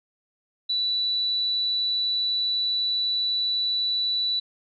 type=tone; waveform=sine; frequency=3956 Hz; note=B7; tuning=2 cents sharp; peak=-22 dBFS; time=0.69-4.4 s; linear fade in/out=10 ms; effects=none